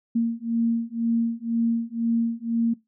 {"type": "beating tone pair", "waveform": "sine", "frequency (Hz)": [230, 232], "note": ["A#3", "A#3"], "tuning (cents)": [-23, -8], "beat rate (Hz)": 2, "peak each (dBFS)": -24, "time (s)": [0.15, 2.74], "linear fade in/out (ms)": 10, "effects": ["noise-tail reverb RT60 0.2 s tail -21 dB re dry"]}